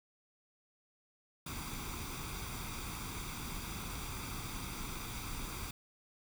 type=noise with comb filter; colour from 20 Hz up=pink; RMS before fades=-42 dBFS; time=1.46-5.71 s; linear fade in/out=5 ms; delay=0.84 ms; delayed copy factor=+0.65; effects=none